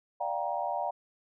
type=chord; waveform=sine; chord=G minor seventh; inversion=second; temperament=just; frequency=588 / 705.6 / 784 / 940.8 Hz; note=D5 / F5 / G5 / Bb5; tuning=+2 / +18 / 0 / +16 cents; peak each=-36 / -34 / -35 / -35 dBFS; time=0.2-0.91 s; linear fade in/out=10 ms; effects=none